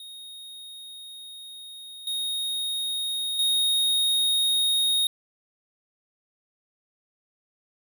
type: tone with level steps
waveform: square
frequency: 3729 Hz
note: A#7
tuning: in tune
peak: -40 / -27 / -21 dBFS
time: 0-5.07 s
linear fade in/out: 2 ms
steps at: 2.07 / 3.39 s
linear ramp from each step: 2 ms
effects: none

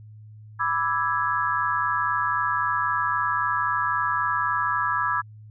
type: chord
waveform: sine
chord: E dominant seventh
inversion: second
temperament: equal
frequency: 987.8 / 1174.7 / 1318.5 / 1661.2 Hz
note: B5 / D6 / E6 / G#6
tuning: 0 / 0 / 0 / 0 cents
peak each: -27 dBFS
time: 0.59-5.22 s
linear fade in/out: 20 ms
effects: added 107 Hz sine -42 dBFS peak until 5.5 s

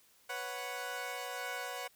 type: chord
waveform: 15% pulse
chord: B suspended second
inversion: none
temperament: equal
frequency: 493.9 / 554.4 / 740 Hz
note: B4 / C#5 / F#5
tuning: 0 / 0 / 0 cents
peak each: -37 / -38 / -35 dBFS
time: 0.29-1.88 s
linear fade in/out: 10 ms
effects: white hiss -66 dBFS RMS until 1.95 s

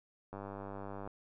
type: click train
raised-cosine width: 1 ms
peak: -30 dBFS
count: 75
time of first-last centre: 0.33-1.075 s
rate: 99.3 Hz
effects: none

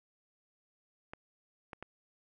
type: clicks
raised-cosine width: 0.5 ms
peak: -28 dBFS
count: 3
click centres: 1.135 / 1.732 / 1.826 s
effects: none

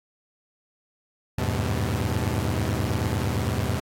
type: tone cluster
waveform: sawtooth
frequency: 79.7 / 97.4 / 106.4 / 125.4 Hz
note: D#2 / G2 / G#2 / B2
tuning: +42 / -11 / +42 / +27 cents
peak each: -25 dBFS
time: 1.38-3.8 s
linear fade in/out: 5 ms
effects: AAC 64 kbps

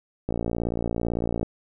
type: click train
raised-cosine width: 2 ms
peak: -13 dBFS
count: 67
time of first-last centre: 0.29-1.43 s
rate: 57.9 Hz
effects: none

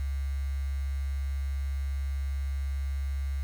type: tone with quantisation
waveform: sine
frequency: 68.7 Hz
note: C#2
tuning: 15 cents flat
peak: -28 dBFS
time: 0-3.43 s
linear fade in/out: 0 ms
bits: 8
effects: none

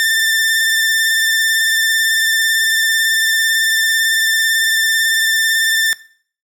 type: tone with vibrato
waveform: sawtooth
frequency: 1786 Hz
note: A6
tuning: 25 cents sharp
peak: -9 dBFS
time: 0-5.93 s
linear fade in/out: 0 ms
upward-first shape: sine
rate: 18 Hz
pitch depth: 18 cents each way
effects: noise-tail reverb RT60 0.5 s tail -19 dB re dry

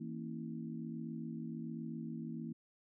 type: harmonic tone with a mistuned harmonic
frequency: 54.2 Hz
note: A1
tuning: 25 cents flat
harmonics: 3 / 4 / 5 / 6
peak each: -45 / -43 / -50 / -49 dBFS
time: 0-2.53 s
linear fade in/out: 10 ms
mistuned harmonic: 4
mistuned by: +100 cents
effects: none

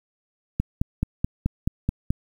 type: click train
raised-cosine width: 5 ms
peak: -9 dBFS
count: 8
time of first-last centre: 0.6-2.105 s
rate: 4.65 Hz
effects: 8-bit

